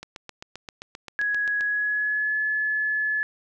click train, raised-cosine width 0.2 ms, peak -20 dBFS, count 13, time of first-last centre 0.03-1.609 s, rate 7.6 Hz
sine tone with pitch glide, 1670 to 1717 Hz, G#6 to A6, +9 to -43 cents, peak -22 dBFS, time 1.19-3.23 s, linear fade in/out 0 ms, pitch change +48 cents, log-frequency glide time 1.63-2.37 s
effects none

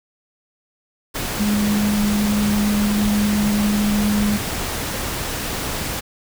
sine tone in noise, 207.7 Hz, G#3, in tune, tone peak -16 dBFS, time 1.39-4.38 s, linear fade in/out 20 ms, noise pink, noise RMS -25 dBFS, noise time 1.14-6.01 s, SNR +6 dB, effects none

